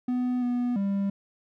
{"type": "tone with pitch steps", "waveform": "triangle", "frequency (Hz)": [249, 244.5, 198.2], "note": ["B3", "B3", "G3"], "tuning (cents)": [14, -17, 19], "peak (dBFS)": -22, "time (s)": [0.08, 1.1], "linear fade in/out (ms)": 5, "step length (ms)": 340, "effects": []}